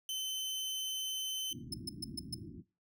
sawtooth tone, 3062 Hz, G7, 41 cents flat, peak -33 dBFS, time 0.09-1.53 s, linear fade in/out 2 ms
pink low-pass noise, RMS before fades -43 dBFS, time 1.5-2.63 s, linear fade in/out 50 ms, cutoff 350 Hz, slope 96 dB/octave
sawtooth tone bursts, 5230 Hz, E8, 15 cents flat, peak -33 dBFS, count 5, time 1.72-2.345 s, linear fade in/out 5 ms, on 21 ms, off 130 ms
effects noise-tail reverb RT60 0.3 s tail -19 dB re dry + high-pass 100 Hz 12 dB/octave

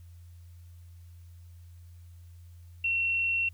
sine tone, 2721 Hz, F7, 46 cents flat, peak -25 dBFS, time 2.84-3.49 s, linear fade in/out 5 ms, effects added 86 Hz sine -47 dBFS peak until 3.53 s + white hiss -68 dBFS RMS until 3.53 s

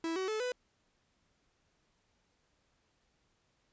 45% pulse tone with pitch steps, 328.5 / 377.3 / 433.5 / 497.9 Hz, E4 / F#4 / A4 / B4, -6 / +34 / -26 / +14 cents, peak -33 dBFS, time 0.04-0.52 s, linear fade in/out 2 ms, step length 120 ms, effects pink hiss -75 dBFS RMS until 3.72 s + resampled to 16000 Hz

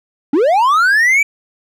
triangle linear sweep, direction up, 259.1 to 2340 Hz, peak -7 dBFS, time 0.33-1.23 s, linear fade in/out 5 ms, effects none

